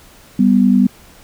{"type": "tone pair together", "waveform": "sine", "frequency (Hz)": [196.3, 247.3], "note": ["G3", "B3"], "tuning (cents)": [3, 3], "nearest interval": "major third", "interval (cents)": 400, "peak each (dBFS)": -11, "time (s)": [0.39, 0.87], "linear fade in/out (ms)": 5, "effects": ["pink hiss -44 dBFS RMS until 1.23 s"]}